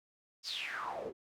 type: noise with band-pass filter sweep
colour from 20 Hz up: pink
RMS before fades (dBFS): -40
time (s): 0.43-1.13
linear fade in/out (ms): 50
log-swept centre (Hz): 5400 to 360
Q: 7.5
effects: none